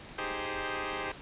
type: chord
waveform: 10% pulse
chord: Ab major seventh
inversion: second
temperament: equal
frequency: 311.1 / 392 / 415.3 / 523.3 Hz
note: Eb4 / G4 / Ab4 / C5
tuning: 0 / 0 / 0 / 0 cents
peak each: -32 / -29 / -32 / -30 dBFS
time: 0.18-1.12 s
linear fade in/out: 5 ms
effects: pink hiss -47 dBFS RMS until 1.21 s + resampled to 8000 Hz